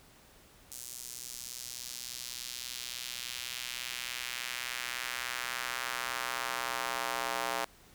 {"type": "tone with high-pass filter sweep", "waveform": "square", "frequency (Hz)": 61.74, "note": "B1", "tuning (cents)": 0, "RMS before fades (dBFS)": -38, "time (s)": [0.71, 7.65], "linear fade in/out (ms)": 5, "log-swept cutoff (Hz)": [7500, 760], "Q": 1.2, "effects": ["pink hiss -59 dBFS RMS until 7.94 s"]}